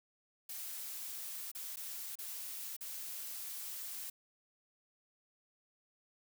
blue noise with dropouts, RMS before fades -44 dBFS, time 0.49-4.1 s, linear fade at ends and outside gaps 5 ms, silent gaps 1.516-1.549 / 1.76-1.769 / 2.155-2.187 / 2.766-2.808 s, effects none

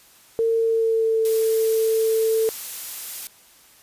sine tone with pitch glide, 454.6 to 445.2 Hz, A#4 to A4, -43 to +20 cents, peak -17 dBFS, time 0.39-2.49 s, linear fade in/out 0 ms, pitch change -37 cents, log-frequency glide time 0.55-1.25 s
blue noise, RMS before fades -31 dBFS, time 1.25-3.27 s, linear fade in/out 0 ms
effects white hiss -52 dBFS RMS until 3.82 s + resampled to 32000 Hz

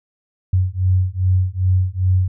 sine beating tone pair, 91.4 / 93.9 Hz, F#2 / F#2, -21 / +26 cents, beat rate 2.5 Hz, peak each -17 dBFS, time 0.53-2.28 s, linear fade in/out 5 ms, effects none

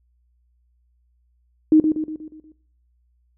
sine tone with echo, 311.6 Hz, D#4, 3 cents sharp, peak -9 dBFS, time 1.72-1.8 s, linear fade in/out 2 ms, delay 120 ms, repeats 6, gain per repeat -6 dB, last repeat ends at 2.52 s, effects noise-tail reverb RT60 0.6 s tail -19 dB re dry + added 60 Hz sine -60 dBFS peak until 3.37 s

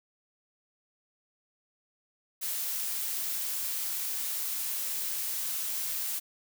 blue noise, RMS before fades -33 dBFS, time 2.41-6.2 s, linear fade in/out 20 ms, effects none

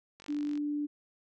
click train, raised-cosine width 0.2 ms, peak -33 dBFS, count 19, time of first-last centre 0.2-0.576 s, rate 47.9 Hz
sine tone, 293.7 Hz, D4, in tune, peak -30 dBFS, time 0.28-0.87 s, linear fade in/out 20 ms
effects none

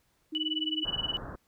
sine tone, 311.1 Hz, D#4, in tune, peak -34 dBFS, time 0.32-0.84 s, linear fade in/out 10 ms
sine tone with tremolo, 2960 Hz, F#7, in tune, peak -26 dBFS, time 0.35-1.17 s, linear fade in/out 0 ms, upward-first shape sine, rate 19 Hz, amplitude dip 100%
pink low-pass noise, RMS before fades -41 dBFS, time 0.84-1.36 s, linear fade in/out 10 ms, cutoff 1700 Hz, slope 96 dB/octave
effects pink hiss -71 dBFS RMS until 1.47 s

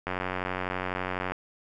click train, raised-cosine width 0.5 ms, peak -15 dBFS, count 116, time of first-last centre 0.07-1.32 s, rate 92 Hz, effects none

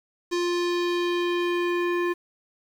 square tone with low-pass filter sweep, 350 Hz, F4, 4 cents sharp, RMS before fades -25 dBFS, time 0.31-2.14 s, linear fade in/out 20 ms, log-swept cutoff 5700 to 2000 Hz, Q 1.6, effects 8-bit

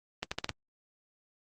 accelerating click train, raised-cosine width 0.2 ms, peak -14 dBFS, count 5, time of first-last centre 0.23-0.493 s, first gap 85 ms, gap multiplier 0.83, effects Opus 32 kbps

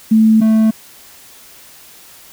sine / triangle tone pair in turn, 220 / 220 Hz, A3 / A3, 0 / 0 cents, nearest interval unison, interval 0 cents, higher neither, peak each -6 dBFS, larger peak neither, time 0.11-0.41 / 0.41-0.71 s, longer neither, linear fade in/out 10 ms, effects white hiss -41 dBFS RMS until 2.32 s

